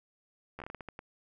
slowing click train, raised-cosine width 0.5 ms, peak -27 dBFS, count 10, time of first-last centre 0.59-0.991 s, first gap 12 ms, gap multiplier 1.31, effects none

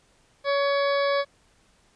harmonic tone, 562 Hz, C#5, 24 cents sharp, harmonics 1 / 2 / 3 / 4 / 6 / 7 / 8 / 9, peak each -22 / -28 / -32 / -34 / -38 / -39 / -40 / -41 dBFS, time 0.44-1.25 s, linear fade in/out 50 ms, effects pink hiss -62 dBFS RMS until 1.95 s + resampled to 22050 Hz

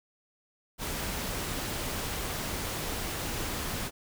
pink noise, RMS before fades -34 dBFS, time 0.78-3.91 s, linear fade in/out 50 ms, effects none

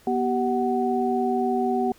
sine tone cluster, 243.1 / 386.9 / 746 Hz, B3 / G4 / F#5, -27 / -23 / +14 cents, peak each -25 dBFS, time 0.07-1.92 s, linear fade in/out 2 ms, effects pink hiss -55 dBFS RMS until 1.98 s

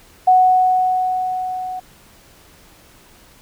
sine tone with level ramp, 740 Hz, F#5, in tune, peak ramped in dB -7 to -24 dBFS, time 0.27-1.8 s, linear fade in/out 10 ms, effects pink hiss -48 dBFS RMS until 3.41 s

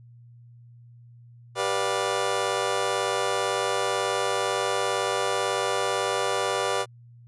25% pulse chord, G dominant seventh, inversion none, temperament just, 392 / 490 / 588 / 705.6 Hz, G4 / B4 / D5 / F5, 0 / -14 / +2 / +18 cents, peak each -26 / -25 / -26 / -29 dBFS, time 1.55-6.86 s, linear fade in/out 50 ms, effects added 119 Hz sine -47 dBFS peak until 7.27 s + resampled to 24000 Hz

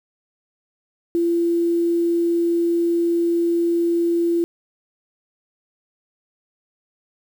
sine tone with quantisation, 340.6 Hz, F4, 43 cents flat, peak -16 dBFS, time 1.15-4.44 s, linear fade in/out 0 ms, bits 7, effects none

